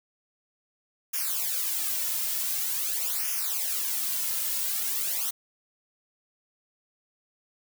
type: noise with flanger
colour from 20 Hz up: blue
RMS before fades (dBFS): -29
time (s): 1.13-5.31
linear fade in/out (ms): 10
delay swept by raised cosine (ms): 0.24 to 2.64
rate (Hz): 0.46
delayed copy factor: -1
effects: none